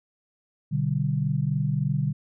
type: chord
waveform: sine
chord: G major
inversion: first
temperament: equal with one note detuned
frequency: 123.47 / 146.83 / 191.41 Hz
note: B2 / D3 / G3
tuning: 0 / 0 / -41 cents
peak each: -28 / -24 / -30 dBFS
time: 0.71-2.13 s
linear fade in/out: 20 ms
effects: none